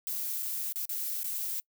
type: noise with dropouts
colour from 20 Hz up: violet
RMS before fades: -34 dBFS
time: 0.07-1.6 s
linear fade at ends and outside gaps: 0 ms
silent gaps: 0.424-0.429 / 0.724-0.758 / 0.854-0.893 / 1.232-1.243 s
effects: noise-tail reverb RT60 0.1 s tail -26 dB re dry